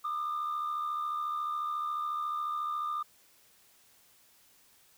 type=tone pair together; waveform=sine; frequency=1200 / 1274.1 Hz; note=D6 / D#6; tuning=+37 / +41 cents; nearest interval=minor second; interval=104 cents; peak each=-30 / -38 dBFS; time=0.04-3.03 s; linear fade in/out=10 ms; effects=tanh soft clip ceiling -28 dBFS + white hiss -63 dBFS RMS until 4.97 s